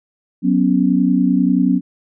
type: chord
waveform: sine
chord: F# suspended fourth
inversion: none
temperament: equal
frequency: 185 / 246.9 / 277.2 Hz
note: F#3 / B3 / C#4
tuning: 0 / 0 / 0 cents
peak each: -16 dBFS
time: 0.42-1.81 s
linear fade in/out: 50 ms
effects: none